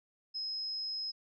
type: tone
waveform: sine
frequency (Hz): 5120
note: D#8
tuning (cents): +49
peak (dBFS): -35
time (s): 0.34-1.12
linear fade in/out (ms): 20
effects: none